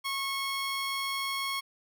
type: tone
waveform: 15% pulse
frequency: 1094 Hz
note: C#6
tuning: 23 cents flat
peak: -24 dBFS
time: 0.04-1.61 s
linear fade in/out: 20 ms
effects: none